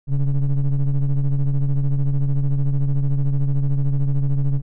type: ring-modulated tone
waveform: triangle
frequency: 72 Hz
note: D2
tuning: 34 cents flat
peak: -10 dBFS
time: 0.07-4.62 s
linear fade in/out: 50 ms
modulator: 65.3 Hz
effects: none